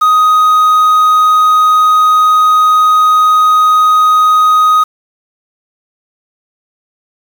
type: tone with quantisation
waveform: triangle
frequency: 1251 Hz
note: D#6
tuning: 9 cents sharp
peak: -3 dBFS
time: 0.01-4.84 s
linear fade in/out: 10 ms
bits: 5
effects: none

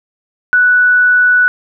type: tone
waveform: sine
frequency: 1480 Hz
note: F#6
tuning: in tune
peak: -6 dBFS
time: 0.53-1.48 s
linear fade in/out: 0 ms
effects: none

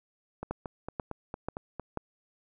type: two click trains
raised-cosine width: 1 ms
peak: -18 / -22 dBFS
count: 4 / 7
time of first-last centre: 0.51-1.973 / 0.43-1.797 s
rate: 2.05 / 4.39 Hz
effects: none

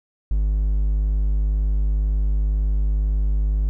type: tone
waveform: triangle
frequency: 51 Hz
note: G#1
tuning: 31 cents flat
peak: -15 dBFS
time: 0.31-3.69 s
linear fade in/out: 0 ms
effects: none

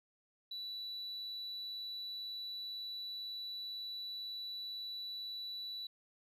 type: tone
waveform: sine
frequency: 3951 Hz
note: B7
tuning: in tune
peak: -39 dBFS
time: 0.51-5.87 s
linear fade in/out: 5 ms
effects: tanh soft clip ceiling -39 dBFS

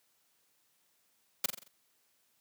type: noise with echo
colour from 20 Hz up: white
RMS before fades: -28 dBFS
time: 1.44-1.46 s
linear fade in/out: 5 ms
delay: 44 ms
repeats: 5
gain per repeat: -6 dB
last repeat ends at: 1.68 s
effects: white hiss -73 dBFS RMS until 2.4 s + high-pass 100 Hz 12 dB/octave

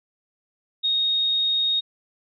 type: tone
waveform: sine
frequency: 3729 Hz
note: A#7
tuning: in tune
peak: -19 dBFS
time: 0.83-1.81 s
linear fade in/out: 20 ms
effects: none

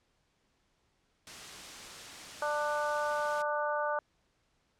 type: noise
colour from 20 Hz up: white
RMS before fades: -45 dBFS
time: 1.27-3.42 s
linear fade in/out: 0 ms
type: harmonic tone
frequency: 296.7 Hz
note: D4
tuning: 18 cents sharp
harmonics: 2 / 3 / 4 / 5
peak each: -33 / -35 / -36 / -37 dBFS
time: 2.42-3.99 s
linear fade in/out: 2 ms
effects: pink hiss -74 dBFS RMS until 4.79 s + low-pass 7000 Hz 12 dB/octave

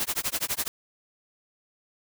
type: noise with tremolo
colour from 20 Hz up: white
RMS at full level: -26 dBFS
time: 0-0.68 s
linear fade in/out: 0 ms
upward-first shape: sine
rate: 12 Hz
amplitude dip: 100%
effects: none

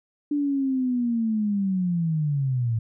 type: linear sweep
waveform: sine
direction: down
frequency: 294.4 to 110 Hz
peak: -21 dBFS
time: 0.31-2.79 s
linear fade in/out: 5 ms
effects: none

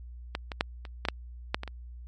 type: clicks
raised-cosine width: 0.3 ms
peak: -14 / -19 / -8 / -26 / -13 / -9 / -9 / -19 / -23 dBFS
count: 9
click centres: 0.351 / 0.518 / 0.609 / 0.852 / 1.052 / 1.086 / 1.545 / 1.634 / 1.677 s
effects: added 60 Hz sine -41 dBFS peak until 2.07 s + MP3 48 kbps

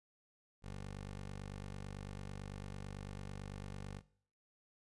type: tone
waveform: 15% pulse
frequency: 49 Hz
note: G1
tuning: in tune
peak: -38 dBFS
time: 0.62-4.02 s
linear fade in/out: 50 ms
effects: noise-tail reverb RT60 0.5 s tail -18 dB re dry + resampled to 24000 Hz

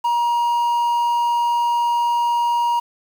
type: tone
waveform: triangle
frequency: 949 Hz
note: A#5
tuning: 31 cents sharp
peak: -14 dBFS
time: 0.04-2.8 s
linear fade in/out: 10 ms
effects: 7-bit

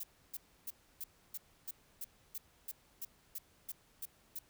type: noise bursts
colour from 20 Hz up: violet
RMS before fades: -42 dBFS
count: 14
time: 0-4.39 s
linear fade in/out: 5 ms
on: 35 ms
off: 300 ms
effects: pink hiss -68 dBFS RMS until 4.49 s

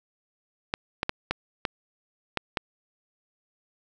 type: clicks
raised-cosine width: 0.3 ms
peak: -9 dBFS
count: 7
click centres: 0.739 / 1.031 / 1.094 / 1.31 / 1.652 / 2.373 / 2.572 s
effects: none

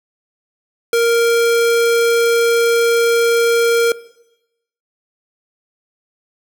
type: tone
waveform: square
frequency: 466.2 Hz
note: A#4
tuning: in tune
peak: -12 dBFS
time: 0.93-3.92 s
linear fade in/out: 2 ms
effects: noise-tail reverb RT60 0.9 s tail -19 dB re dry

